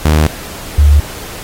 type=tone pair in turn; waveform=sawtooth / sine; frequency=77 / 72.93 Hz; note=D#2 / D2; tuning=-17 / -12 cents; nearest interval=minor second; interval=95 cents; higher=first; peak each=-3 dBFS; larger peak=neither; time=0.05-0.27 / 0.78-1 s; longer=neither; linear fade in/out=5 ms; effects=pink hiss -28 dBFS RMS until 1.43 s + AAC 48 kbps